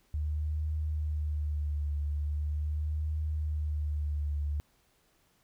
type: tone with vibrato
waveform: sine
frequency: 75.1 Hz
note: D2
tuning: 39 cents sharp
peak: -29 dBFS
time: 0.14-4.6 s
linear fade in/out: 0 ms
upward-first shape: triangle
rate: 0.41 Hz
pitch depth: 48 cents each way
effects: pink hiss -69 dBFS RMS until 5.43 s